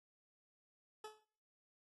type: tone with exponential decay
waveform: 20% pulse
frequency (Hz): 429.9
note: A4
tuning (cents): -40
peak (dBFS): -40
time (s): 1.04-1.25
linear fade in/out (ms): 5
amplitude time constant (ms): 44
effects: noise-tail reverb RT60 0.7 s tail -25 dB re dry + AAC 32 kbps